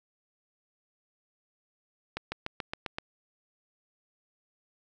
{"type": "accelerating click train", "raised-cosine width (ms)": 0.3, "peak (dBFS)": -17, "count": 7, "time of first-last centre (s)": [2.17, 2.985], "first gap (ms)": 150, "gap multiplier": 0.96, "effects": []}